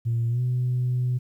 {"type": "tone with pitch glide", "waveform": "sine", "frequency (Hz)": [116.54, 124.9], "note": ["A#2", "B2"], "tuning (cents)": [0, 20], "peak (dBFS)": -20, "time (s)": [0.05, 1.19], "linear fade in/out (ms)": 20, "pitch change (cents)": 120, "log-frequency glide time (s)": [0.29, 0.41], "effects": ["tanh soft clip ceiling -18 dBFS", "10-bit"]}